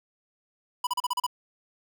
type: tone bursts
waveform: square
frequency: 987.8 Hz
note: B5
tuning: in tune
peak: -25 dBFS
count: 7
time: 0.84-1.266 s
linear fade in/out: 5 ms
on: 30 ms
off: 36 ms
effects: none